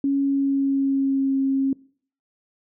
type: tone with pitch glide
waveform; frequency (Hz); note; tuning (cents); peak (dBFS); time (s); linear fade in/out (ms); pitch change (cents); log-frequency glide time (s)
sine; 277.2 to 269.9; C#4 to C#4; 0 to -46; -18; 0.04-1.73; 2; -46; 0.19-1.38
effects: noise-tail reverb RT60 0.5 s tail -23 dB re dry